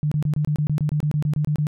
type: tone bursts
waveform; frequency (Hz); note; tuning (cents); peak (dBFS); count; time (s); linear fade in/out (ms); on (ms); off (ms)
sine; 149.8; D3; +35; -18; 15; 0.03-1.669; 0; 85; 26
effects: none